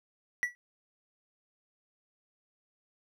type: tone with exponential decay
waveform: triangle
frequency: 1949 Hz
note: B6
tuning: 23 cents flat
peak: -21 dBFS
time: 0.43-0.55 s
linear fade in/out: 0 ms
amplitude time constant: 26 ms
effects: none